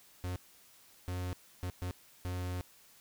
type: tone bursts at uneven times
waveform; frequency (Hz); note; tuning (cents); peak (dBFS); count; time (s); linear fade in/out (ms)
45% pulse; 90.3; F#2; -42; -35; 5; 0.24-0.36 / 1.08-1.33 / 1.63-1.7 / 1.82-1.91 / 2.25-2.61; 0
effects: white hiss -61 dBFS RMS until 3 s

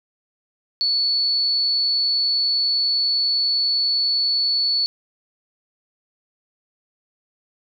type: tone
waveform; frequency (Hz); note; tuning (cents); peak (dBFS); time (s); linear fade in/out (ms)
sine; 4435; C#8; 0; -17; 0.81-4.86; 0
effects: none

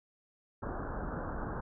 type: low-pass noise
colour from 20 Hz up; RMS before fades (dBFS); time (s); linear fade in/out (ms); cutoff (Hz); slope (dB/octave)
pink; -38; 0.62-1.61; 10; 1600; 96
effects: none

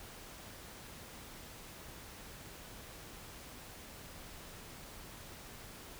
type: silence
effects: pink hiss -51 dBFS RMS until 5.99 s

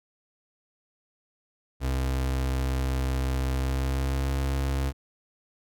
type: tone with pitch glide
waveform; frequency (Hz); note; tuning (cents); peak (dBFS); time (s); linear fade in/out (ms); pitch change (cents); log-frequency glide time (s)
35% pulse; 65.41 to 67.6; C2 to C#2; 0 to -43; -23; 1.8-4.93; 50; +57; 3.51-4.36
effects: none

